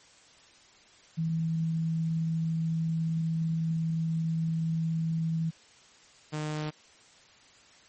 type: tone pair in turn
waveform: sine / sawtooth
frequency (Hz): 162.5 / 152.58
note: E3 / D#3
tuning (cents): -24 / -34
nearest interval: minor second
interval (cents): 110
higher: first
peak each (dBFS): -26 / -27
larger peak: first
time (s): 1.17-5.51 / 6.32-6.71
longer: first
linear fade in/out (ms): 20
effects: white hiss -57 dBFS RMS until 7.88 s + MP3 32 kbps